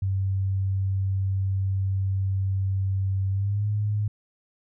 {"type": "tone with pitch glide", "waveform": "sine", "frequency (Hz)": [96.4, 104.52], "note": ["G2", "G#2"], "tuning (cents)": [-28, 12], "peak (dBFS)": -22, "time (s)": [0.02, 4.08], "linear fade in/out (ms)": 5, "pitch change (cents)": 140, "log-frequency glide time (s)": [3.3, 3.67], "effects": []}